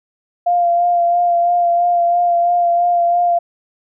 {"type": "tone with vibrato", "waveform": "sine", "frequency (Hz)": 696, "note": "F5", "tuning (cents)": -6, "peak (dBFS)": -11, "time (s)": [0.46, 3.39], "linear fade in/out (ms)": 10, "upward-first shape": "sine", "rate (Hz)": 3, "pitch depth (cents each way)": 21, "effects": []}